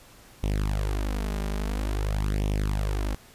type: tone with flanger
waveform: sawtooth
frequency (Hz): 51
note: G#1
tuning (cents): -31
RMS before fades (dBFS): -27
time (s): 0.43-3.15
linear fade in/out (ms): 5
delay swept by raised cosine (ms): 0.32 to 5.02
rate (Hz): 0.49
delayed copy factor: +0.9
effects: pink hiss -52 dBFS RMS until 3.34 s + resampled to 32000 Hz